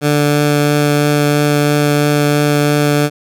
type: tone with vibrato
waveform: 15% pulse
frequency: 146.83 Hz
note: D3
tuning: in tune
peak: -4 dBFS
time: 0.01-3.1 s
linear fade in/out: 50 ms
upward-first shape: triangle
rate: 3 Hz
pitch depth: 9 cents each way
effects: none